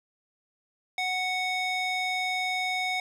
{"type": "tone with band-pass filter", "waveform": "square", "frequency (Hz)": 740, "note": "F#5", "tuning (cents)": 0, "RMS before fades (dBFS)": -29, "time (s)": [0.98, 3], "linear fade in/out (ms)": 2, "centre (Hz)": 2600, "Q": 1.2, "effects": []}